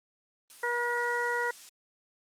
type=noise; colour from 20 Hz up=blue; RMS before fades=-45 dBFS; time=0.5-1.69 s; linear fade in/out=0 ms
type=harmonic tone; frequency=480.1 Hz; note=B4; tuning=49 cents flat; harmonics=1 / 2 / 3 / 4; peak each=-33 / -33 / -33 / -33 dBFS; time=0.63-1.51 s; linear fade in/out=5 ms
effects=low-pass 9000 Hz 12 dB/octave + Opus 32 kbps